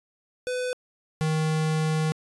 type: tone pair in turn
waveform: square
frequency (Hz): 501 / 156.81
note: B4 / D#3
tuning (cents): +25 / +14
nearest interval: octave + minor sixth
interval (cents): 2011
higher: first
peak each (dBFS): -27 / -23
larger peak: second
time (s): 0.47-0.73 / 1.21-2.12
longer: second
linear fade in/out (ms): 0
effects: resampled to 24000 Hz